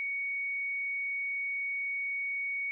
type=tone; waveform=sine; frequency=2234 Hz; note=C#7; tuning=13 cents sharp; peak=-31 dBFS; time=0-2.71 s; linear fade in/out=0 ms; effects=none